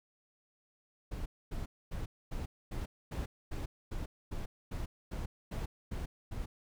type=noise bursts; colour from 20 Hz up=brown; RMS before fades=-38 dBFS; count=14; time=1.11-6.46 s; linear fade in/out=10 ms; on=150 ms; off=250 ms; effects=none